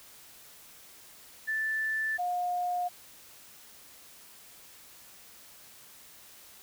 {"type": "tone pair in turn", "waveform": "sine", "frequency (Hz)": [1760, 714.4], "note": ["A6", "F5"], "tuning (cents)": [0, 39], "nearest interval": "octave + major third", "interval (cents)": 1561, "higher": "first", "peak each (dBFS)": [-28, -28], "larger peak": "neither", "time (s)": [[1.47, 2.18], [2.18, 2.89]], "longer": "neither", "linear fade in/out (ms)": 20, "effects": ["white hiss -53 dBFS RMS until 6.62 s"]}